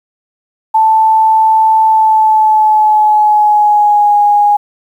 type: tone with pitch glide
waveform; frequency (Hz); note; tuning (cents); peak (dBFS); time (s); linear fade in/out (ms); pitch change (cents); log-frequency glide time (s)
sine; 880 to 825.8; A5 to G#5; 0 to -10; -5; 0.74-4.57; 10; -110; 1.85-4.18
effects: 7-bit